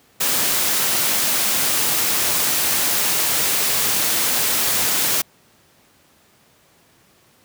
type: noise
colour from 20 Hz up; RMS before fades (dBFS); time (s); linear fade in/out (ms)
white; -19; 0.2-5.22; 10
effects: pink hiss -55 dBFS RMS until 7.44 s + high-pass 100 Hz 12 dB/octave